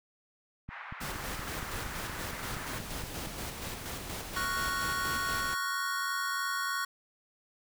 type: band-pass noise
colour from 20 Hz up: white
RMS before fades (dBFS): -44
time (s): 0.68-2.82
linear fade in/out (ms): 50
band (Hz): 880 to 1900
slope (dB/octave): 24
type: click train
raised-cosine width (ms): 5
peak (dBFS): -29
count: 12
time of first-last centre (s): 0.69-3.272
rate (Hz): 4.26
type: noise with tremolo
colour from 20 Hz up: pink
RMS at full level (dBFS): -38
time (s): 1-5.55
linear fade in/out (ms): 20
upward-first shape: square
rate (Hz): 4.2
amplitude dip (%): 35
type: chord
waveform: square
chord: Gb major seventh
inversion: second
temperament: equal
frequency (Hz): 1108.7 / 1396.9 / 1480 / 1864.7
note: Db6 / F6 / Gb6 / Bb6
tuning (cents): 0 / 0 / 0 / 0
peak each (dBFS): -35 / -40 / -36 / -41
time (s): 4.36-6.85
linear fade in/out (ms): 5
effects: none